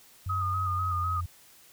sine tone with pitch glide, 93 to 87.27 Hz, F#2 to F2, +9 to -1 cents, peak -30 dBFS, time 0.26-1.26 s, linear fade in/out 5 ms, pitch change -110 cents, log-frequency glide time 0.6-1.05 s
sine tone with vibrato, 1244.5 Hz, D#6, in tune, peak -28 dBFS, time 0.29-1.21 s, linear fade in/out 10 ms, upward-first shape square, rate 4 Hz, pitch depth 33 cents each way
effects white hiss -56 dBFS RMS until 1.72 s

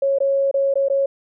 sine tone with dropouts, 550 Hz, C#5, 14 cents flat, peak -15 dBFS, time 0.02-1.06 s, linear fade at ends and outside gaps 5 ms, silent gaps 0.186-0.203 / 0.513-0.541 / 0.74-0.755 / 0.885-0.899 s, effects none

